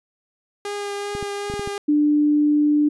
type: tone with vibrato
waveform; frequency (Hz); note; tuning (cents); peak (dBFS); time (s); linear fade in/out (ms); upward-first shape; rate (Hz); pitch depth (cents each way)
sawtooth; 406.5; G#4; -37; -22; 0.65-1.78; 2; triangle; 2.6; 13
type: clicks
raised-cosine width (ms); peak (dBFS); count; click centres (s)
3; -18; 6; 1.151 / 1.227 / 1.5 / 1.539 / 1.595 / 1.675
type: tone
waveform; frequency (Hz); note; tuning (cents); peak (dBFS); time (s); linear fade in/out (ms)
sine; 296.6; D4; +17; -14; 1.88-2.89; 10
effects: resampled to 24000 Hz